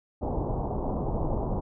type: low-pass noise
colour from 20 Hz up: pink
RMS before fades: -29 dBFS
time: 0.21-1.61 s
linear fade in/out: 20 ms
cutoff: 950 Hz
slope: 48 dB/octave
effects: none